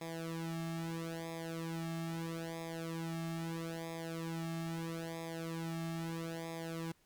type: tone with flanger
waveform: sawtooth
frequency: 164.81 Hz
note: E3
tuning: in tune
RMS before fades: -41 dBFS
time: 0.01-6.92 s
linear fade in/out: 5 ms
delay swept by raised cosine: 0.68 to 2.08 ms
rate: 0.77 Hz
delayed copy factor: -0.95
effects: pink hiss -71 dBFS RMS until 7.05 s + Opus 48 kbps